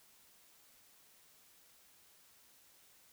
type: silence
effects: white hiss -65 dBFS RMS until 3.12 s